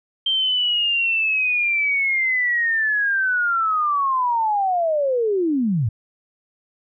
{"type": "linear sweep", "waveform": "sine", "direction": "down", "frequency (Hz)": [3156, 98.2], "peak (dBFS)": -17, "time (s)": [0.26, 5.89], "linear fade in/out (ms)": 5, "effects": []}